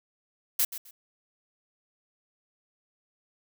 blue noise with echo, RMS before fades -24 dBFS, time 0.59-0.65 s, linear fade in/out 5 ms, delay 130 ms, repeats 2, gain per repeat -13 dB, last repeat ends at 0.91 s, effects none

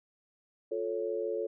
sine chord, F augmented, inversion none, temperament equal with one note detuned, 353.9 / 440 / 554.4 Hz, F4 / A4 / C#5, +23 / 0 / 0 cents, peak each -37 / -33 / -36 dBFS, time 0.71-1.47 s, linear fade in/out 10 ms, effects none

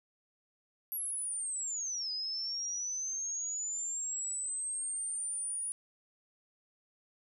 sine linear two-way sweep, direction down then up, 11570 to 4962 to 9730 Hz, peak -34 dBFS, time 0.92-5.72 s, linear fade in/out 0 ms, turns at 2.11 s, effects none

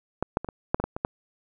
clicks, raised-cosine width 1 ms, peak -11 / -8 / -19 / -19 / -6 / -13 / -12 / -17 / -9 dBFS, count 9, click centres 0.226 / 0.371 / 0.446 / 0.488 / 0.745 / 0.8 / 0.84 / 0.965 / 1.049 s, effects none

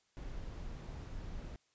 brown noise, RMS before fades -44 dBFS, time 0.17-1.56 s, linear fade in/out 0 ms, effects white hiss -75 dBFS RMS until 1.74 s + resampled to 16000 Hz

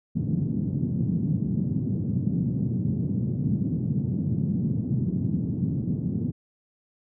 white band-pass noise, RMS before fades -26 dBFS, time 0.15-6.32 s, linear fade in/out 20 ms, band 110 to 210 Hz, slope 24 dB/octave, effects none

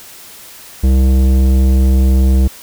sine tone with tanh clipping, 65.41 Hz, C2, in tune, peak -9 dBFS, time 0.83-2.48 s, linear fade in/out 10 ms, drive 14 dB, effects white hiss -36 dBFS RMS until 2.62 s

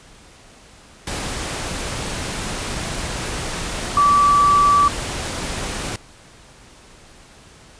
sine tone in noise, 1156 Hz, D6, 28 cents flat, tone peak -11 dBFS, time 3.97-4.88 s, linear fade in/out 2 ms, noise pink, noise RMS -26 dBFS, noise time 1.07-5.96 s, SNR +12 dB, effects pink hiss -46 dBFS RMS until 7.79 s + resampled to 22050 Hz

